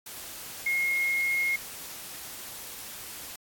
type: tone in noise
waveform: sine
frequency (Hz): 2151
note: C7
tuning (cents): +47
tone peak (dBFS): -24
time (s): 0.66-1.56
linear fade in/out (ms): 5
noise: white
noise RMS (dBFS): -41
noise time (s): 0.06-3.36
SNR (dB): +14
effects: AAC 64 kbps